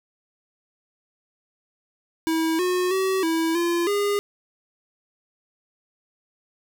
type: tone with pitch steps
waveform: square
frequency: 323.5 / 362.9 / 380.4 / 326.4 / 343.3 / 407.4 Hz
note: E4 / F#4 / F#4 / E4 / F4 / G#4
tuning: -32 / -34 / +48 / -17 / -30 / -33 cents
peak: -21 dBFS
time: 2.27-4.19 s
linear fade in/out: 0 ms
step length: 320 ms
effects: none